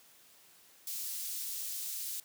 white high-pass noise, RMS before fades -39 dBFS, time 0.87-2.2 s, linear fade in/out 2 ms, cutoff 4600 Hz, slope 12 dB/octave, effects white hiss -61 dBFS RMS until 2.24 s + high-pass 100 Hz 12 dB/octave

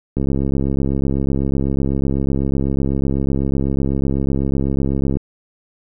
click train, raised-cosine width 3 ms, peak -7 dBFS, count 341, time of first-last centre 0.17-5.17 s, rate 68 Hz, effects none

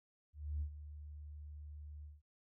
sine tone with ADSR envelope, 74.4 Hz, D2, 23 cents sharp, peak -34 dBFS, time 0.33-2.22 s, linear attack 280 ms, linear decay 85 ms, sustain -13 dB, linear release 180 ms, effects tanh soft clip ceiling -31 dBFS

